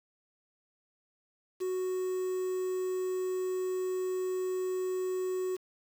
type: tone with quantisation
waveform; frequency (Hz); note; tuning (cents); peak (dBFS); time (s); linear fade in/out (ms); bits
triangle; 370; F#4; 0; -28; 1.6-5.57; 20; 8
effects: none